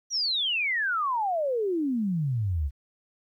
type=exponential sweep; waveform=sine; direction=down; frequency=5920 to 65.41 Hz; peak=-24 dBFS; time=0.1-2.71 s; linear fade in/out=50 ms; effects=11-bit